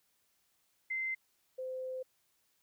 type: tone pair in turn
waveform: sine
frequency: 2074 / 516 Hz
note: C7 / C5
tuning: -16 / -24 cents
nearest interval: 2 octaves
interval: 2408 cents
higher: first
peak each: -33 / -37 dBFS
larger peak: first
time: 0.9-1.15 / 1.58-2.03 s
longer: second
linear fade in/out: 10 ms
effects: white hiss -75 dBFS RMS until 2.62 s